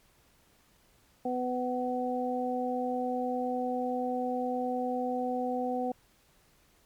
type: harmonic tone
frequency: 250.1 Hz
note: B3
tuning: 22 cents sharp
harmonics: 1 / 2 / 3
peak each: -33 / -33 / -33 dBFS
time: 1.25-5.92 s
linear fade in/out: 5 ms
effects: pink hiss -65 dBFS RMS until 6.85 s + MP3 96 kbps